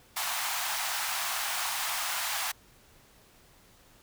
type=high-pass noise; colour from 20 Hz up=pink; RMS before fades=-32 dBFS; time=0.16-2.52 s; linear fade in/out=10 ms; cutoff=730 Hz; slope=48 dB/octave; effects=pink hiss -59 dBFS RMS until 4.02 s